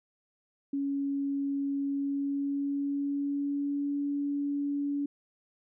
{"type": "tone with pitch glide", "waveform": "sine", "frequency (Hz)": [279, 285], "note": ["C#4", "C#4"], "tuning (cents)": [11, 48], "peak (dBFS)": -28, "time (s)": [0.73, 5.06], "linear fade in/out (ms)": 5, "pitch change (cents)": 37, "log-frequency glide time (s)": [1.86, 3.96], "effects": []}